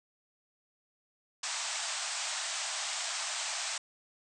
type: band-pass noise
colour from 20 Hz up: white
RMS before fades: -36 dBFS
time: 1.43-3.78 s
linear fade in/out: 5 ms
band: 610 to 8500 Hz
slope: 96 dB/octave
effects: none